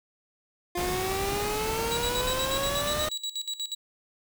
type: exponential sweep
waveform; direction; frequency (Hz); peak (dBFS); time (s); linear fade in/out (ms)
25% pulse; up; 350 to 617; -25; 0.75-3.09; 5
type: noise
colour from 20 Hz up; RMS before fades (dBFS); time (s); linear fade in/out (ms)
pink; -33; 0.77-3.09; 5
type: tone with tremolo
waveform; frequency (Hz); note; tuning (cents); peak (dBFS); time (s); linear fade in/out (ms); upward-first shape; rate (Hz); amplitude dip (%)
35% pulse; 3900; B7; -23; -27; 1.91-3.75; 10; square; 8.3; 80
effects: none